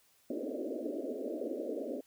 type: band-pass noise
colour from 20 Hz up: pink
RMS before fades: -38 dBFS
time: 0.3-2.01 s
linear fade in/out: 5 ms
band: 240 to 630 Hz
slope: 96 dB/octave
effects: white hiss -68 dBFS RMS until 2.06 s